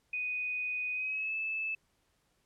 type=tone with pitch glide; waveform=sine; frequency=2489 to 2619 Hz; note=D#7 to E7; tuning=0 to -12 cents; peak=-32 dBFS; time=0.13-1.75 s; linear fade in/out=5 ms; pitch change=+88 cents; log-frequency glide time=0.93-1.35 s; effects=pink hiss -74 dBFS RMS until 2.45 s + low-pass 12000 Hz 12 dB/octave